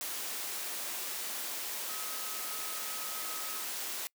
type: tone in noise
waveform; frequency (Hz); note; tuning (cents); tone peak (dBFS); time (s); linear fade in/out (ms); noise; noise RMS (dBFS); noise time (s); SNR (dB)
sine; 1273; D#6; +39; -47; 1.89-3.64; 0; white; -38; 0.01-4.07; -12
effects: noise-tail reverb RT60 0.1 s tail -25 dB re dry + high-pass 300 Hz 12 dB/octave